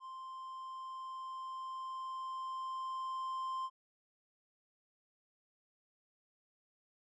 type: tone with level ramp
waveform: triangle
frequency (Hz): 1046.5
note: C6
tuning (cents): 0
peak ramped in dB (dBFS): -43 to -34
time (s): 0-3.7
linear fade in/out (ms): 50
effects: resampled to 22050 Hz